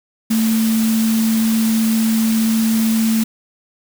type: tone in noise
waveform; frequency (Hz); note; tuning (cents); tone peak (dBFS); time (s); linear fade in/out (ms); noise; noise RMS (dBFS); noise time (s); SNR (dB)
sine; 223.1; A3; +24; -13; 0.3-3.24; 10; white; -26; 0.3-3.24; +10
effects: none